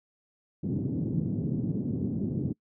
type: band-pass noise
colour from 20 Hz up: pink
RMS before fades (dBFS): -30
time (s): 0.63-2.53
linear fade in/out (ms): 10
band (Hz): 120 to 300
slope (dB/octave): 24
effects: noise-tail reverb RT60 0.1 s tail -25 dB re dry